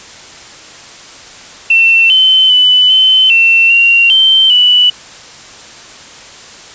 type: tone with pitch steps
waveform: sine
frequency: 2695 / 3065 / 2998 / 3060 / 2700 / 2756 / 3112 / 2964 Hz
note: E7 / G7 / F#7 / G7 / E7 / F7 / G7 / F#7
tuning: +38 / -40 / +22 / -42 / +41 / -24 / -13 / +2 cents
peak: -4 dBFS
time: 1.7-4.9 s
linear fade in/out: 5 ms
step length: 400 ms
effects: white hiss -33 dBFS RMS until 6.74 s + resampled to 16000 Hz